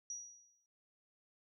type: tone with exponential decay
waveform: sine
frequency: 5790 Hz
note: F#8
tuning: 38 cents flat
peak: -39 dBFS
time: 0.1-0.66 s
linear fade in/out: 2 ms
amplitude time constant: 120 ms
effects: none